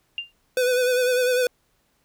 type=tone with exponential decay; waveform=sine; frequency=2794 Hz; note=F7; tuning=in tune; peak=-22 dBFS; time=0.18-0.32 s; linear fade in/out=1 ms; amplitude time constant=29 ms
type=tone with vibrato; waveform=square; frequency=500 Hz; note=B4; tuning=21 cents sharp; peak=-19 dBFS; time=0.57-1.47 s; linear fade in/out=2 ms; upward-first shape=sine; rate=10 Hz; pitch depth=39 cents each way
effects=pink hiss -67 dBFS RMS until 2.04 s